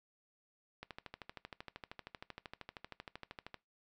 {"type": "click train", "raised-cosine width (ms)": 0.3, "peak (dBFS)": -29, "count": 36, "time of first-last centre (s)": [0.83, 3.543], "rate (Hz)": 12.9, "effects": ["noise-tail reverb RT60 0.2 s tail -20 dB re dry"]}